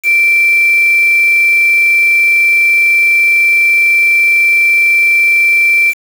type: tone with quantisation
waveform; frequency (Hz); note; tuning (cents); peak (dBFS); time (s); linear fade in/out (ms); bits
sine; 2346; D7; -2; -6; 0.03-5.94; 50; 4
effects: none